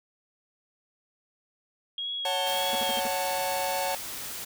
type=tone with vibrato; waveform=sine; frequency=3260 Hz; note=G#7; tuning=33 cents flat; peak=-30 dBFS; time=1.98-3 s; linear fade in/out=2 ms; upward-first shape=sine; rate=1.7 Hz; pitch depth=41 cents each way
type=chord; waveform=45% pulse; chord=F# minor; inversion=second; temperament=just; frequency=555 / 740 / 888 Hz; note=C#5 / F#5 / A5; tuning=+2 / 0 / +16 cents; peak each=-32 dBFS; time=2.25-3.95 s; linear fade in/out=2 ms
type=noise; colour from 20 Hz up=white; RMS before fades=-37 dBFS; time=2.46-4.45 s; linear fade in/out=10 ms
type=tone bursts; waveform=sawtooth; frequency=230 Hz; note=A#3; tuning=23 cents flat; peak=-30 dBFS; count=5; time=2.73-3.073 s; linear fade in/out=0 ms; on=23 ms; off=57 ms
effects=none